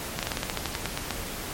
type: slowing click train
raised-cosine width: 0.2 ms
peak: -10 dBFS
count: 13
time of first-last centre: 0.19-1.107 s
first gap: 38 ms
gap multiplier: 1.12
effects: pink hiss -35 dBFS RMS until 1.53 s + MP3 64 kbps